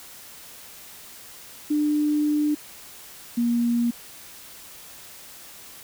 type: tone pair in turn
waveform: sine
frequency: 298.4 / 236.8 Hz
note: D4 / A#3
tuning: +28 / +27 cents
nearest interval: major third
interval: 401 cents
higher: first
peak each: -19 dBFS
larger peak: neither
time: 1.7-2.55 / 3.37-3.91 s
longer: first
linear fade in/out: 10 ms
effects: white hiss -44 dBFS RMS until 5.83 s